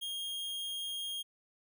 45% pulse tone, 3241 Hz, G#7, 43 cents flat, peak -36 dBFS, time 0.01-1.23 s, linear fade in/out 20 ms, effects none

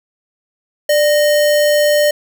sine tone with sample-and-hold, 592 Hz, D5, 14 cents sharp, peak -9 dBFS, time 0.89-2.11 s, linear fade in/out 5 ms, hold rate 2450 Hz, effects none

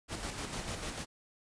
pink noise with tremolo, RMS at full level -38 dBFS, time 0.08-1.06 s, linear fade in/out 50 ms, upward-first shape square, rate 6.7 Hz, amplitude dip 40%, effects resampled to 22050 Hz

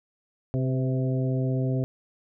harmonic tone with a mistuned harmonic, 130.81 Hz, C3, in tune, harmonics 1 / 2 / 3 / 4 / 5, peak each -24 / -30 / -34 / -36 / -38 dBFS, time 0.54-1.84 s, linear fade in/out 0 ms, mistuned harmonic 4, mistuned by -34 cents, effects none

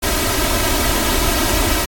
pink noise with comb filter, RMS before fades -17 dBFS, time 0.02-1.86 s, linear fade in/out 20 ms, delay 3.1 ms, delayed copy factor +0.75, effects AAC 64 kbps

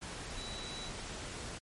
sine tone in noise, 3927 Hz, B7, 11 cents flat, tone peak -45 dBFS, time 0.36-0.9 s, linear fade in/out 20 ms, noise pink, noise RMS -43 dBFS, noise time 0.01-1.59 s, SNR -5 dB, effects low-pass 10000 Hz 12 dB/octave + MP3 48 kbps

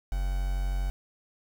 triangle tone with quantisation, 46.25 Hz, F#1, in tune, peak -24 dBFS, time 0.12-0.9 s, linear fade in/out 0 ms, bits 7, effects none

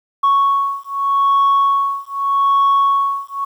sine beating tone pair, 1108.7 / 1109.52 Hz, C#6 / C#6, 0 / +1 cents, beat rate 0.82 Hz, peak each -14 dBFS, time 0.23-3.45 s, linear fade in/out 10 ms, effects tanh soft clip ceiling -8 dBFS + 8-bit

